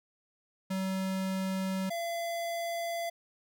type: tone pair in turn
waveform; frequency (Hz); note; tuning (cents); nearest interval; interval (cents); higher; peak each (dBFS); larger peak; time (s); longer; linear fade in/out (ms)
square; 190 / 679.2; F#3 / F5; +46 / -48; octave + minor seventh; 2206; second; -31 / -33; first; 0.7-1.9 / 1.9-3.1; neither; 10
effects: none